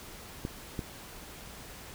clicks, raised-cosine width 3 ms, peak -20 dBFS, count 2, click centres 0.451 / 0.792 s, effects pink hiss -47 dBFS RMS until 1.94 s

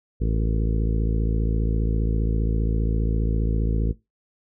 harmonic tone with a mistuned harmonic, 55 Hz, A1, in tune, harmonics 1 / 2 / 3 / 4 / 5 / 6 / 7 / 8 / 9, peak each -21 / -27 / -31 / -33 / -35 / -37 / -38 / -39 / -40 dBFS, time 0.2-3.93 s, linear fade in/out 20 ms, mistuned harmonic 9, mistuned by -69 cents, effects noise-tail reverb RT60 0.2 s tail -19 dB re dry

